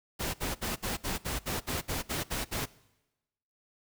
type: noise bursts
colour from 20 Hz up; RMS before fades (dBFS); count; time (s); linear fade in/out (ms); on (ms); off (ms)
pink; -33; 12; 0.19-2.661; 20; 150; 61
effects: noise-tail reverb RT60 1.0 s tail -21 dB re dry